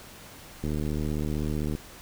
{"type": "click train", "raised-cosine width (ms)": 3, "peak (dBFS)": -18, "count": 85, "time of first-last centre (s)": [0.64, 1.751], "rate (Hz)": 75.6, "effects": ["pink hiss -47 dBFS RMS until 2.01 s"]}